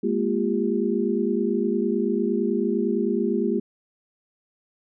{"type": "tone cluster", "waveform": "sine", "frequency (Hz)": [207.5, 236.4, 348.1, 398.8], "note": ["G#3", "A#3", "F4", "G4"], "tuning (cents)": [-1, 24, -6, 30], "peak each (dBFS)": -26, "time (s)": [0.03, 3.6], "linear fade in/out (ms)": 10, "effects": []}